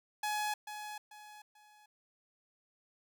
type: tone with echo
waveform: sawtooth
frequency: 843 Hz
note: G#5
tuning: 26 cents sharp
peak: -29 dBFS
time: 0.23-0.54 s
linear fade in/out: 5 ms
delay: 440 ms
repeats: 3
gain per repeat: -9 dB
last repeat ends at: 1.86 s
effects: none